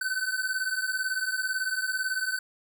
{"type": "beating tone pair", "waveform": "square", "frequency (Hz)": [1513, 1531], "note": ["F#6", "G6"], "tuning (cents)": [38, -41], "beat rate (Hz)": 18, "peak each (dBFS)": -31, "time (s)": [0.01, 2.39], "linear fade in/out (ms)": 5, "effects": []}